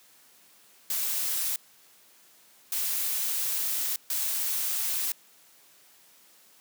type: noise bursts at uneven times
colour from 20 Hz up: blue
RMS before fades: -29 dBFS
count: 3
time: 0.9-1.56 / 2.72-3.96 / 4.1-5.12 s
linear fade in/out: 2 ms
effects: white hiss -58 dBFS RMS until 6.6 s + high-pass 150 Hz 12 dB/octave